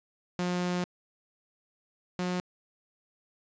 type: tone pair in turn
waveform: sawtooth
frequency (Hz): 178.5 / 180.26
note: F3 / F#3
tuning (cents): +38 / -45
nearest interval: unison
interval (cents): 17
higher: second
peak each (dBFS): -24 / -25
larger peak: first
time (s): 0.39-0.84 / 2.19-2.4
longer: first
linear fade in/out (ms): 0
effects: resampled to 16000 Hz + 9-bit